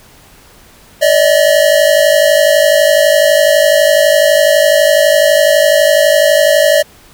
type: tone pair together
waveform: square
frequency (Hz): 579 / 631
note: D5 / D#5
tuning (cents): -25 / +24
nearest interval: minor second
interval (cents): 149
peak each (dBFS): -10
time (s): 1.01-6.83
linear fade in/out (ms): 20
effects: pink hiss -42 dBFS RMS until 7.13 s